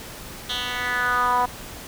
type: tone with band-pass filter sweep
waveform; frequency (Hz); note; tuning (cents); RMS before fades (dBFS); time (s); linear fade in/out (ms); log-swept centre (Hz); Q
10% pulse; 246.9; B3; 0; -23; 0.49-1.46; 10; 3400 to 870; 3.8
effects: pink hiss -38 dBFS RMS until 1.87 s